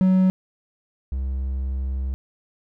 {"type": "tone pair in turn", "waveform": "triangle", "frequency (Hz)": [186.8, 66.04], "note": ["F#3", "C2"], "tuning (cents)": [17, 17], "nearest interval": "octave + tritone", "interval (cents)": 1800, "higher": "first", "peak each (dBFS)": [-12, -21], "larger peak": "first", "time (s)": [[0.01, 0.3], [1.12, 2.14]], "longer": "second", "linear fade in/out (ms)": 0, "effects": []}